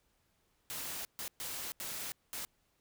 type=noise bursts at uneven times; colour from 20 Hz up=white; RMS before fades=-41 dBFS; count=5; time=0.7-1.05 / 1.19-1.28 / 1.4-1.72 / 1.8-2.12 / 2.33-2.45 s; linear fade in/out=0 ms; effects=pink hiss -75 dBFS RMS until 2.8 s